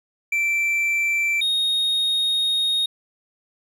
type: tone pair in turn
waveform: triangle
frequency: 2340 / 3726 Hz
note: D7 / A#7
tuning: -7 / -2 cents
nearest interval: minor sixth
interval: 805 cents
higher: second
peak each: -17 dBFS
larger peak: neither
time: 0.32-1.41 / 1.41-2.86 s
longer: second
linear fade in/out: 5 ms
effects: none